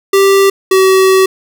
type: tone pair in turn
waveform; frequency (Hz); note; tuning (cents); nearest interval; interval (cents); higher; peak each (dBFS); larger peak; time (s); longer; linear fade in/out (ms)
square; 392 / 380; G4 / F#4; 0 / +46; minor second; 54; first; -6; neither; 0.13-0.5 / 0.71-1.26; second; 5
effects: none